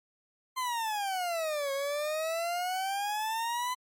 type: exponential two-way sweep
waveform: 40% pulse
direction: down then up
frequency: 1045 to 545 to 1014 Hz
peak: -29 dBFS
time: 0.56-3.75 s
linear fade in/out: 20 ms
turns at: 1.72 s
effects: MP3 64 kbps